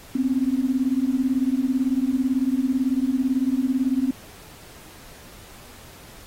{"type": "beating tone pair", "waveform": "sine", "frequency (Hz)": [252.3, 270.3], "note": ["B3", "C#4"], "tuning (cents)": [37, -44], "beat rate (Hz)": 18, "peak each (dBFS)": -22, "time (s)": [0.15, 4.11], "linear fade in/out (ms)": 5, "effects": ["pink hiss -46 dBFS RMS until 6.26 s", "AAC 48 kbps"]}